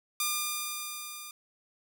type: tone with level ramp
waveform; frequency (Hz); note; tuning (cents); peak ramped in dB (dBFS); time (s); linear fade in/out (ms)
5% pulse; 1203; D6; +41; -15 to -30; 0.2-1.31; 2
effects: none